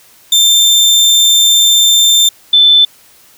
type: tone pair in turn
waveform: 30% pulse / sine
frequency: 3581 / 3526 Hz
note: A7 / A7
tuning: +30 / +3 cents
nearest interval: unison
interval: 27 cents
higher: first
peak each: -3 dBFS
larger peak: neither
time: 0.32-2.29 / 2.53-2.85 s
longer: first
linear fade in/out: 5 ms
effects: white hiss -44 dBFS RMS until 3.37 s